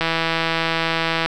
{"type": "click train", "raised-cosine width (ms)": 0.3, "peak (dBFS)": -4, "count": 206, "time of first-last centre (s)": [0.01, 1.26], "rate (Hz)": 164, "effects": []}